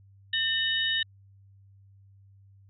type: tone cluster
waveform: sine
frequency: 1805 / 2977 / 3728 Hz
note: A6 / F#7 / A#7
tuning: +44 / +10 / -1 cents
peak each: -29 dBFS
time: 0.33-1.03 s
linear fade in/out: 5 ms
effects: added 98 Hz sine -53 dBFS peak until 2.69 s